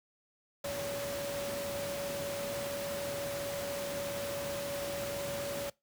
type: tone in noise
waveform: sine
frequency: 566 Hz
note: C#5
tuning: 36 cents sharp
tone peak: -36 dBFS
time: 0.64-5.7 s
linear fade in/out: 5 ms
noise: pink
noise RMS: -40 dBFS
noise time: 0.64-5.7 s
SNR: +1 dB
effects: noise-tail reverb RT60 0.2 s tail -22 dB re dry + high-pass 100 Hz 12 dB/octave